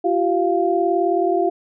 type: tone cluster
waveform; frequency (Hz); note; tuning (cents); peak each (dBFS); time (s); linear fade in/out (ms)
sine; 343.2 / 382.1 / 696; F4 / G4 / F5; -30 / -44 / -6; -20; 0.04-1.5; 10
effects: none